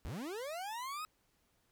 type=linear sweep; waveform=40% pulse; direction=up; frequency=46.25 to 1287 Hz; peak=-39 dBFS; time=0.05-1.05 s; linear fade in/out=0 ms; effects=pink hiss -75 dBFS RMS until 1.71 s